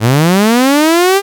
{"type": "linear sweep", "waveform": "sawtooth", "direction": "up", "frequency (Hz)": [103.83, 404], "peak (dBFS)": -3, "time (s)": [0, 1.22], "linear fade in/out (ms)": 50, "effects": []}